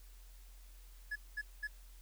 triangle tone bursts, 1701 Hz, G#6, 41 cents sharp, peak -35 dBFS, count 3, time 1.11-1.674 s, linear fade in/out 10 ms, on 48 ms, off 210 ms, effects added 43 Hz sine -53 dBFS peak until 2.01 s + white hiss -65 dBFS RMS until 2.01 s

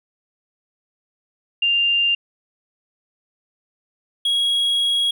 sine / triangle tone pair in turn, 2794 / 3310 Hz, F7 / G#7, 0 / -6 cents, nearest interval minor third, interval 294 cents, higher second, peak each -15 dBFS, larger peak neither, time 1.62-2.15 / 4.25-5.11 s, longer second, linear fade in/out 5 ms, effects none

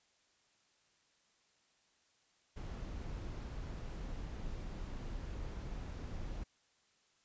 brown noise, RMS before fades -43 dBFS, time 2.56-6.44 s, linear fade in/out 10 ms, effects white hiss -73 dBFS RMS until 7.24 s + resampled to 16000 Hz

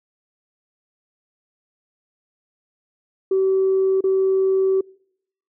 sine tone with dropouts, 382.4 Hz, G4, 43 cents flat, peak -14 dBFS, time 3.31-4.81 s, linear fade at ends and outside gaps 5 ms, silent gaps 4.008-4.039 s, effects noise-tail reverb RT60 0.7 s tail -26 dB re dry + tanh soft clip ceiling -11 dBFS

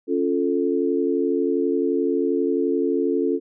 sine chord, Db augmented, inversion none, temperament equal, 277.2 / 349.2 / 440 Hz, Db4 / F4 / A4, 0 / 0 / 0 cents, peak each -23 dBFS, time 0.07-3.4 s, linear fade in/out 50 ms, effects none

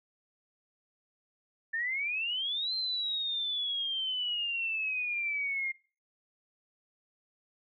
sine exponential two-way sweep, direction up then down, 1774 to 4152 to 2114 Hz, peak -30 dBFS, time 1.73-5.72 s, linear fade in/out 10 ms, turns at 2.74 s, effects noise-tail reverb RT60 0.4 s tail -22 dB re dry

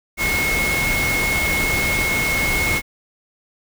sine tone in noise, 2173 Hz, C#7, 35 cents flat, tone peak -19 dBFS, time 0.17-2.82 s, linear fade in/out 50 ms, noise pink, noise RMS -23 dBFS, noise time 0.17-2.82 s, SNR +1 dB, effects none

